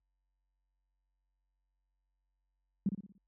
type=tone with echo; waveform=sine; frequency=196 Hz; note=G3; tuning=in tune; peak=-26 dBFS; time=2.86-2.89 s; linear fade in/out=2 ms; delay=58 ms; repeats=5; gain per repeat=-7 dB; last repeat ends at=3.18 s; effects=added 47 Hz sine -70 dBFS peak until 3.27 s + high-pass 80 Hz 12 dB/octave

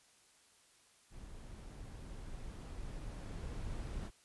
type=noise with level ramp; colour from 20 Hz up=brown; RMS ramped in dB=-51 to -41 dBFS; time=1.1-4.11 s; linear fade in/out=50 ms; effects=white hiss -67 dBFS RMS until 4.24 s + resampled to 24000 Hz

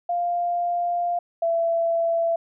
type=tone pair in turn; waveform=sine; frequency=698.5 / 669.5 Hz; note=F5 / E5; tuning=0 / +27 cents; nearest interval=minor second; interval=73 cents; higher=first; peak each=-21 / -19 dBFS; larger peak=second; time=0.09-1.19 / 1.42-2.36 s; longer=first; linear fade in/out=5 ms; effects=none

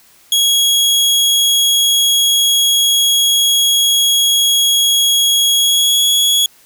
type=tone with pitch glide; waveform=sawtooth; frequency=3317 to 3350 Hz; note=G#7 to G#7; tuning=-3 to +14 cents; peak=-7 dBFS; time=0.32-6.46 s; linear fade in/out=2 ms; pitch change=+17 cents; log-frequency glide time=5.54-6.04 s; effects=white hiss -48 dBFS RMS until 6.65 s

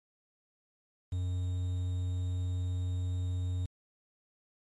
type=tone with quantisation; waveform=triangle; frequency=90.6 Hz; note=F#2; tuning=36 cents flat; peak=-28 dBFS; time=1.12-3.66 s; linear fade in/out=5 ms; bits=9; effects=MP3 48 kbps

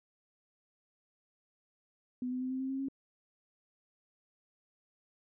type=tone with pitch steps; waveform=sine; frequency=250 / 253.5 / 257 / 260.6 / 264.3 / 267.9 / 271.7 Hz; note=B3 / B3 / C4 / C4 / C4 / C4 / C#4; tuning=+21 / +45 / -31 / -7 / +18 / +41 / -35 cents; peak=-33 dBFS; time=2.22-2.885 s; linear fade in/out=2 ms; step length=95 ms; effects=none

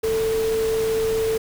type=tone in noise; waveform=sine; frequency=444.8 Hz; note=A4; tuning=19 cents sharp; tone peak=-19 dBFS; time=0.03-1.38 s; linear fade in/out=10 ms; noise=pink; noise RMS=-32 dBFS; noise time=0.03-1.38 s; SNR=+10 dB; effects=none

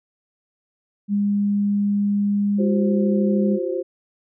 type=tone; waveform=sine; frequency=203.3 Hz; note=G#3; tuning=37 cents flat; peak=-17 dBFS; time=1.08-3.59 s; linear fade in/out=50 ms
type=chord; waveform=sine; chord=F suspended second; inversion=none; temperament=equal with one note detuned; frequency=349.2 / 382.2 / 523.3 Hz; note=F4 / G4 / C5; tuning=0 / -44 / 0 cents; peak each=-26 dBFS; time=2.58-3.83 s; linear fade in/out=20 ms
effects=none

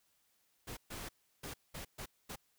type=noise bursts at uneven times; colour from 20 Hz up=pink; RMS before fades=-45 dBFS; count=6; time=0.67-0.77 / 0.9-1.09 / 1.43-1.54 / 1.74-1.85 / 1.98-2.06 / 2.29-2.36 s; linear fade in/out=10 ms; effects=white hiss -75 dBFS RMS until 2.58 s

